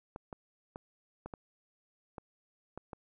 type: clicks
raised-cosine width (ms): 1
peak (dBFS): -28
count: 8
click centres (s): 0.161 / 0.328 / 0.759 / 1.26 / 1.338 / 2.182 / 2.776 / 2.932
effects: none